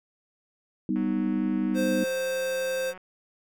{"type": "chord", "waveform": "sine", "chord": "G augmented", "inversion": "none", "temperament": "equal", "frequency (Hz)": [196, 246.9, 311.1], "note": ["G3", "B3", "D#4"], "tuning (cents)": [0, 0, 0], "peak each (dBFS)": -28, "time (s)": [0.89, 2.04], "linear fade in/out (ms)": 2}
{"type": "click train", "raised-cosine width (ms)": 0.5, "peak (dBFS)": -31, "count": 374, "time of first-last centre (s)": [0.96, 2.976], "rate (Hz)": 185}
{"type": "tone", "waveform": "square", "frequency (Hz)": 523.3, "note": "C5", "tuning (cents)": 0, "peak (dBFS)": -27, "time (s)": [1.74, 2.94], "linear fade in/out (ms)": 50}
{"effects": []}